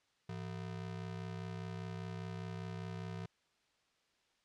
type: ring-modulated tone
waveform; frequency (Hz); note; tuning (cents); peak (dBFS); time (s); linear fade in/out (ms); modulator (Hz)
square; 138.59; C#3; 0; -39; 0.29-3.26; 0; 32.5
effects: white hiss -75 dBFS RMS until 4.44 s + low-pass 5000 Hz 12 dB/octave